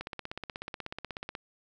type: click train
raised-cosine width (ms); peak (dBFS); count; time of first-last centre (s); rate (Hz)
0.3; -21; 23; 0.01-1.351; 16.4
effects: none